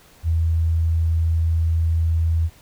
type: tone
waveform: sine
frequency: 82 Hz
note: E2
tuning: 9 cents flat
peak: -16 dBFS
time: 0.23-2.5 s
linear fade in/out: 50 ms
effects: pink hiss -51 dBFS RMS until 2.61 s